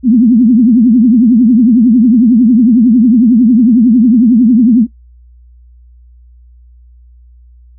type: tone with vibrato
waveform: sine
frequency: 235 Hz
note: A#3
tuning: 14 cents sharp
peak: -3 dBFS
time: 0.03-4.87 s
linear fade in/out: 50 ms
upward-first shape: triangle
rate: 11 Hz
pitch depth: 240 cents each way
effects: noise-tail reverb RT60 0.1 s tail -18 dB re dry + added 60 Hz sine -37 dBFS peak until 7.78 s